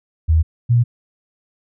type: tone pair in turn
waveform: sine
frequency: 79.9 / 119.48 Hz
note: D#2 / A#2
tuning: +47 / +43 cents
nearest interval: perfect fifth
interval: 696 cents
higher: second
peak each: -10 dBFS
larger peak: neither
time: 0.28-0.43 / 0.69-0.84 s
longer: neither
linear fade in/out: 20 ms
effects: none

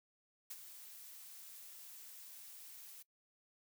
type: noise with ADSR envelope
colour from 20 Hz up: blue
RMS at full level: -45 dBFS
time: 0.5-3.03 s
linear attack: 9 ms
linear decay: 42 ms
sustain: -9 dB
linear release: 13 ms
effects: noise-tail reverb RT60 0.1 s tail -21 dB re dry

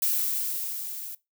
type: noise with level ramp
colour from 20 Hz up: violet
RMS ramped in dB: -24 to -38 dBFS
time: 0.02-1.15 s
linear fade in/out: 5 ms
effects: noise-tail reverb RT60 0.2 s tail -20 dB re dry

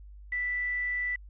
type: tone with quantisation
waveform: sine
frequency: 1975.5 Hz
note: B6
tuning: in tune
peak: -28 dBFS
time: 0.32-1.16 s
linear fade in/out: 5 ms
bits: 8
effects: added 50 Hz sine -45 dBFS peak until 1.29 s + resampled to 8000 Hz

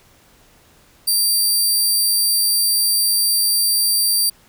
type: tone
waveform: 15% pulse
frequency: 4699 Hz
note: D8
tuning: in tune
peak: -8 dBFS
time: 1.07-4.3 s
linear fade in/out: 10 ms
effects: pink hiss -52 dBFS RMS until 4.48 s

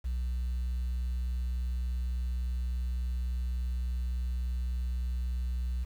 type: tone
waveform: sine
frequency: 61.74 Hz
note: B1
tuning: in tune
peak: -27 dBFS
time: 0.04-5.85 s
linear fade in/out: 20 ms
effects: tanh soft clip ceiling -28 dBFS + 9-bit

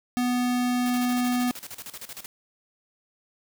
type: tone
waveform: square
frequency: 246.9 Hz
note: B3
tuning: in tune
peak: -23 dBFS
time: 0.17-1.51 s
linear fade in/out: 0 ms
type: noise with tremolo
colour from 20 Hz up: white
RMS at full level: -38 dBFS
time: 0.86-2.26 s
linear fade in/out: 0 ms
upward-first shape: square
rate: 13 Hz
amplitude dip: 80%
effects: none

